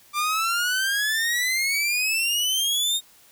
sawtooth exponential sweep, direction up, 1177 to 3725 Hz, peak -18 dBFS, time 0.13-3.01 s, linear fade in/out 50 ms, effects white hiss -54 dBFS RMS until 3.31 s

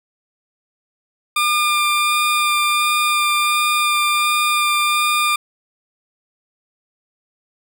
20% pulse tone with vibrato, 1201 Hz, D6, 38 cents sharp, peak -10 dBFS, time 1.36-5.36 s, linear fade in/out 5 ms, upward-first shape sine, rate 1.4 Hz, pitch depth 10 cents each way, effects none

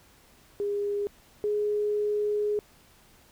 sine tone pair in turn, 407.6 / 417.4 Hz, G#4 / G#4, -32 / +9 cents, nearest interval unison, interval 41 cents, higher second, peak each -26 / -24 dBFS, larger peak second, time 0.6-1.07 / 1.44-2.59 s, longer second, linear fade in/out 0 ms, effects pink hiss -58 dBFS RMS until 3.31 s

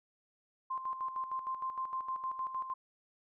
sine tone with tremolo, 1046.5 Hz, C6, in tune, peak -33 dBFS, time 0.7-2.74 s, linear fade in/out 10 ms, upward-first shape square, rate 6.5 Hz, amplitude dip 60%, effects none

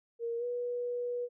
sine tone with pitch glide, 466.2 to 486.3 Hz, A#4 to B4, 0 to -27 cents, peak -32 dBFS, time 0.19-1.29 s, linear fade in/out 50 ms, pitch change +73 cents, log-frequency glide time 0.38-0.44 s, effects none

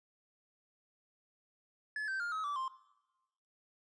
triangle tone with pitch steps, 1715 / 1554.6 / 1409.2 / 1277.4 / 1157.9 / 1049.6 Hz, A6 / G6 / F6 / D#6 / D6 / C6, -45 / -15 / +15 / +45 / -25 / +5 cents, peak -33 dBFS, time 1.96-2.68 s, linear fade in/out 2 ms, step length 120 ms, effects noise-tail reverb RT60 1.0 s tail -18 dB re dry + resampled to 22050 Hz

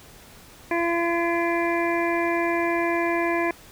harmonic tone, 340 Hz, F4, 46 cents flat, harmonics 1 / 2 / 3 / 5 / 6 / 7, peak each -24 / -27 / -29 / -31 / -32 / -32 dBFS, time 0.71-3.51 s, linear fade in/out 2 ms, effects pink hiss -48 dBFS RMS until 3.71 s

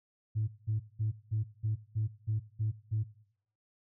sine tone bursts, 108.4 Hz, A2, 25 cents flat, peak -27 dBFS, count 9, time 0.35-3.04 s, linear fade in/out 20 ms, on 130 ms, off 190 ms, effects noise-tail reverb RT60 0.7 s tail -20 dB re dry + tanh soft clip ceiling -24 dBFS

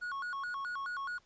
triangle tone with vibrato, 1265 Hz, D#6, 28 cents sharp, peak -34 dBFS, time 0.01-1.19 s, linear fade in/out 20 ms, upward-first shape square, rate 4.7 Hz, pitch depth 240 cents each way, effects pink hiss -68 dBFS RMS until 1.25 s + resampled to 16000 Hz

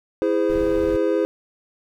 triangle chord, E augmented, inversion none, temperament just, 329.6 / 412 / 515 Hz, E4 / G#4 / B#4, 0 / -14 / -28 cents, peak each -20 dBFS, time 0.22-1.25 s, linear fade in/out 0 ms
brown noise, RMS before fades -32 dBFS, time 0.49-0.97 s, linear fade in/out 10 ms
effects none

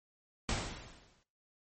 pink noise with exponential decay, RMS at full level -32 dBFS, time 0.49-1.23 s, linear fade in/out 1 ms, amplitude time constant 160 ms, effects noise-tail reverb RT60 0.4 s tail -19 dB re dry + MP3 32 kbps

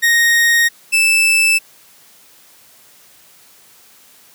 40% pulse tone pair in turn, 1864.7 / 2637 Hz, A#6 / E7, 0 / 0 cents, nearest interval tritone, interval 600 cents, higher second, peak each -9 dBFS, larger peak neither, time 0.02-0.69 / 0.92-1.59 s, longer neither, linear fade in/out 20 ms, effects white hiss -47 dBFS RMS until 4.34 s + high-pass 100 Hz 12 dB/octave

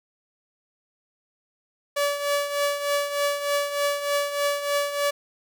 sawtooth tone with tremolo, 574 Hz, D5, 40 cents flat, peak -16 dBFS, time 1.96-5.11 s, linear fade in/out 10 ms, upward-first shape triangle, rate 3.3 Hz, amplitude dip 70%, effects none

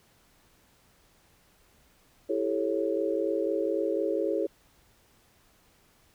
sine chord, A dominant seventh, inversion second, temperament just, 330 / 396 / 440 / 550 Hz, E4 / G4 / A4 / C#5, +2 / +18 / 0 / -14 cents, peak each -31 dBFS, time 2.29-4.47 s, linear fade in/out 10 ms, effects pink hiss -63 dBFS RMS until 6.14 s

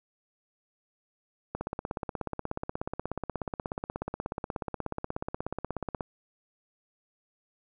click train, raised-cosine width 1 ms, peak -18 dBFS, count 75, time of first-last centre 1.55-6.008 s, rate 16.6 Hz, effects none

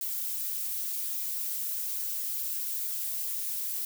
violet noise with flanger, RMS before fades -33 dBFS, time 0.01-3.85 s, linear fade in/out 2 ms, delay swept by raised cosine 1.9 to 6.1 ms, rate 3.4 Hz, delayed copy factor +0.65, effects none

